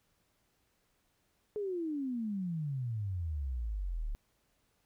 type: exponential sweep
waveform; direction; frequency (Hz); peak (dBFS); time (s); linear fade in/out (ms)
sine; down; 429.1 to 34.69; -33; 1.56-4.15; 0
effects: pink hiss -75 dBFS RMS until 4.85 s